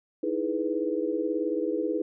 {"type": "chord", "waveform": "sine", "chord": "E major seventh", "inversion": "third", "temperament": "equal with one note detuned", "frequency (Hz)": [311.1, 329.6, 419.4, 493.9], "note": ["D#4", "E4", "G#4", "B4"], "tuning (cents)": [0, 0, 17, 0], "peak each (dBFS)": -31, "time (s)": [0.23, 2.02], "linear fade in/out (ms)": 5, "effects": []}